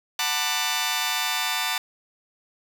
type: chord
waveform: 10% pulse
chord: B minor seventh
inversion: second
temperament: just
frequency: 740.8 / 889 / 987.8 / 1185.3 Hz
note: F#5 / A5 / B5 / D6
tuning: +2 / +18 / 0 / +16 cents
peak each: -22 / -20 / -23 / -21 dBFS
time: 0.19-1.78 s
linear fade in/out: 2 ms
effects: none